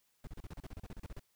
brown noise bursts, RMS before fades -44 dBFS, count 15, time 0.24-1.195 s, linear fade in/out 2 ms, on 31 ms, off 35 ms, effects white hiss -75 dBFS RMS until 1.35 s

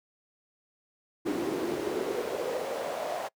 brown noise with high-pass filter sweep, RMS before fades -32 dBFS, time 1.25-3.29 s, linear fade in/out 20 ms, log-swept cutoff 300 to 680 Hz, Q 4.3, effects noise-tail reverb RT60 0.1 s tail -25 dB re dry

